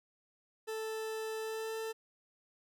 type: tone with pitch glide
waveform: 40% pulse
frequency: 440 to 444.9 Hz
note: A4 to A4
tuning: 0 to +19 cents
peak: -36 dBFS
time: 0.67-1.93 s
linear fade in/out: 20 ms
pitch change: +19 cents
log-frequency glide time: 1.41-1.76 s
effects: none